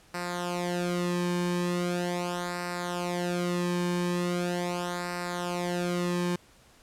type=tone with flanger; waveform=sawtooth; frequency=176.4 Hz; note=F3; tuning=18 cents sharp; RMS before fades=-30 dBFS; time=0.14-6.36 s; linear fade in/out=5 ms; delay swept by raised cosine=0.3 to 1.5 ms; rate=0.4 Hz; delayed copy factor=-0.75; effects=pink hiss -58 dBFS RMS until 6.82 s + low-pass 11000 Hz 12 dB/octave